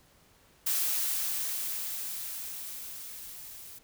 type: noise with level ramp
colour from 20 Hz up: blue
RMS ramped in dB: -28 to -47 dBFS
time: 0.66-3.79 s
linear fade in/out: 10 ms
effects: pink hiss -62 dBFS RMS until 3.83 s